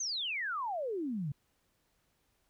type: exponential sweep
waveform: sine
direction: down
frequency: 6510 to 132.7 Hz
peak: -33 dBFS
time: 0-1.32 s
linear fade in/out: 5 ms
effects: pink hiss -75 dBFS RMS until 2.49 s